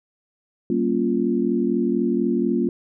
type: chord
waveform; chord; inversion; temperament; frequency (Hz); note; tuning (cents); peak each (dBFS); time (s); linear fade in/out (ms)
sine; G half-diminished seventh; none; equal with one note detuned; 192.96 / 233.1 / 277.2 / 349.2; G3 / Bb3 / Db4 / F4; -27 / 0 / 0 / 0; -26 / -22 / -25 / -23; 0.7-2.69; 2
effects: none